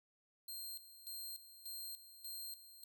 10% pulse tone with tremolo, 4186 Hz, C8, in tune, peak -38 dBFS, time 0.48-2.84 s, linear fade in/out 5 ms, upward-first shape square, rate 1.7 Hz, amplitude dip 75%, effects none

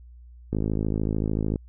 click train, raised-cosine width 3 ms, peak -13 dBFS, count 56, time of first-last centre 0.53-1.558 s, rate 53.5 Hz, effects added 60 Hz sine -44 dBFS peak until 1.68 s

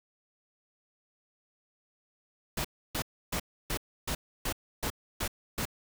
pink noise bursts, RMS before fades -32 dBFS, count 9, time 2.57-5.654 s, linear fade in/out 5 ms, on 76 ms, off 300 ms, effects none

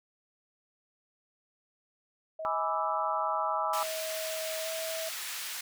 sine tone with pitch glide, 637 to 645.9 Hz, D#5 to E5, +41 to -35 cents, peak -35 dBFS, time 2.39-5.09 s, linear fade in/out 5 ms, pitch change +24 cents, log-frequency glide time 4.62-4.68 s
sine chord, E dominant seventh, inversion first, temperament equal, 830.6 / 987.8 / 1174.7 / 1318.5 Hz, G#5 / B5 / D6 / E6, 0 / 0 / 0 / 0 cents, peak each -34 dBFS, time 2.45-3.83 s, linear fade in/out 0 ms
pink high-pass noise, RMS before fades -38 dBFS, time 3.73-5.61 s, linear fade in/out 5 ms, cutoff 1800 Hz, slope 12 dB/octave
effects none

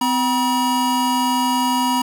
square tone pair together, 255 / 962.8 Hz, C4 / B5, -44 / -44 cents, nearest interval octave + major seventh, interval 2300 cents, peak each -21 / -19 dBFS, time 0.01-2.02 s, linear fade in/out 5 ms, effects none

